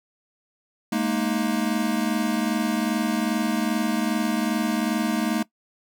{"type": "chord", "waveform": "square", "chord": "Ab suspended second", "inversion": "none", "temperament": "equal with one note detuned", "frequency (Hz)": [210.6, 233.1, 311.1], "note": ["Ab3", "Bb3", "Eb4"], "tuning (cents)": [24, 0, 0], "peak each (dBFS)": [-27, -26, -28], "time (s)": [0.92, 5.43], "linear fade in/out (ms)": 5, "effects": ["noise-tail reverb RT60 0.1 s tail -19 dB re dry"]}